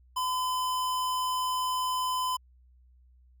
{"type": "tone", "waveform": "square", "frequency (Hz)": 1015, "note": "B5", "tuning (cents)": 47, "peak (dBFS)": -28, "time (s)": [0.16, 2.37], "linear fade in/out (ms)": 10, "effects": ["added 62 Hz sine -56 dBFS peak until 3.4 s"]}